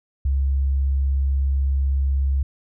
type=tone; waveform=sine; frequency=68.1 Hz; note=C#2; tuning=30 cents flat; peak=-17 dBFS; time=0.25-2.43 s; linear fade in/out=5 ms; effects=none